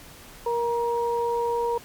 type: tone pair together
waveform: sine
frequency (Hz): 470.1 / 946.2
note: A#4 / A#5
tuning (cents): +15 / +26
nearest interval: octave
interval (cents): 1211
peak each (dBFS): -24 / -26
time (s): 0.46-1.78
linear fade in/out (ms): 5
effects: pink hiss -46 dBFS RMS until 1.84 s + MP3 96 kbps